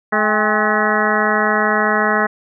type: harmonic tone with a mistuned harmonic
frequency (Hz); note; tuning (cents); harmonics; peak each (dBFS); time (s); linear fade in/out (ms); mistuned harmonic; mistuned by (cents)
213.7; G#3; +50; 1 / 2 / 3 / 4 / 5 / 6 / 7 / 8 / 9; -22 / -22 / -22 / -22 / -22 / -22 / -22 / -22 / -22; 0.12-2.27; 10; 4; -83
effects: none